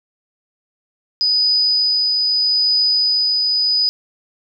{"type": "tone with tremolo", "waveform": "sine", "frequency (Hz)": 4977, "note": "D#8", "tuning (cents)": 0, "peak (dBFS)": -12, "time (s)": [1.21, 3.89], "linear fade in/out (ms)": 0, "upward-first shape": "triangle", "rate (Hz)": 0.79, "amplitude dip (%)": 25, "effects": ["9-bit"]}